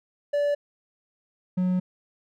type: tone pair in turn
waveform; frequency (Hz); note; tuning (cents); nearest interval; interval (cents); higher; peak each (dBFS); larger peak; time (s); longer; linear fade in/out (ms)
triangle; 579 / 182.72; D5 / F#3; -25 / -21; octave + minor sixth; 1996; first; -19; neither; 0.33-0.55 / 1.57-1.8; second; 10
effects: none